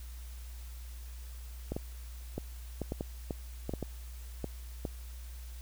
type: clicks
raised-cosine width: 2 ms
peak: -21 dBFS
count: 12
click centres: 1.72 / 1.765 / 2.38 / 2.817 / 2.921 / 3.009 / 3.308 / 3.694 / 3.737 / 3.827 / 4.443 / 4.852 s
effects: added 60 Hz sine -42 dBFS peak until 5.61 s + white hiss -56 dBFS RMS until 5.61 s